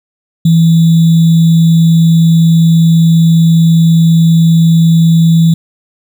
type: tone with sample-and-hold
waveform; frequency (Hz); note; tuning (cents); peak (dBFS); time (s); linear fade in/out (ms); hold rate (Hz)
sine; 164.81; E3; 0; -3; 0.45-5.54; 5; 3675
effects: none